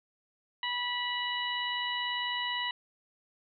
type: harmonic tone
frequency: 978 Hz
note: B5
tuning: 17 cents flat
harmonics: 1 / 2 / 3 / 4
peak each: -36 / -35 / -35 / -39 dBFS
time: 0.63-2.71 s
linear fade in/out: 2 ms
effects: none